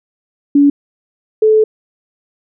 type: tone pair in turn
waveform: sine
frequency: 285 / 434.1 Hz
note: C#4 / A4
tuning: +48 / -23 cents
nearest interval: perfect fifth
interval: 729 cents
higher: second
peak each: -5 / -6 dBFS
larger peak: first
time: 0.55-0.7 / 1.42-1.64 s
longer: second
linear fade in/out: 5 ms
effects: none